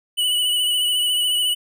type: tone with vibrato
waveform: square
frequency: 2960 Hz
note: F#7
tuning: in tune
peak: -18 dBFS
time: 0.17-1.55 s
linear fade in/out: 20 ms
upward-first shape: sine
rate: 14 Hz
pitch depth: 32 cents each way
effects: none